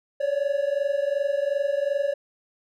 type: tone pair together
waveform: triangle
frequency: 554.3 / 577 Hz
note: C#5 / D5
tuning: 0 / -31 cents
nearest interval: minor second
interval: 69 cents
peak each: -23 dBFS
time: 0.2-2.14 s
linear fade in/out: 10 ms
effects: none